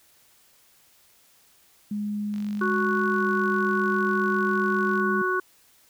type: tone with pitch glide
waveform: sine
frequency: 207.7 to 203.5 Hz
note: G#3 to G#3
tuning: 0 to -35 cents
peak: -26 dBFS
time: 1.91-5.22 s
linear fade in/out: 5 ms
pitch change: -35 cents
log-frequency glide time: 3.1-3.24 s
type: click train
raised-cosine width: 0.2 ms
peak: -29 dBFS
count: 127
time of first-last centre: 2.34-4.998 s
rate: 47.4 Hz
type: harmonic tone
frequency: 369.5 Hz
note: F#4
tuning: 2 cents flat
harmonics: 1 / 3 / 4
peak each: -26 / -27 / -26 dBFS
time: 2.61-5.4 s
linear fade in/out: 5 ms
effects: white hiss -59 dBFS RMS until 5.89 s